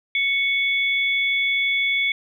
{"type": "tone pair together", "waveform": "sine", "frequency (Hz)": [2217, 3440], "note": ["C#7", "A7"], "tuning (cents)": [0, -40], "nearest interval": "minor sixth", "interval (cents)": 760, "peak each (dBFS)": [-19, -25], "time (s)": [0.15, 2.12], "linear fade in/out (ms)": 2, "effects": []}